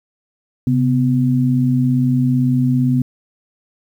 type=tone pair together; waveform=sine; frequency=132.79 / 250.5 Hz; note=C3 / B3; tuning=+26 / +25 cents; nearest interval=major seventh; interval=1099 cents; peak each=-15 dBFS; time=0.67-3.02 s; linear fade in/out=2 ms; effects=8-bit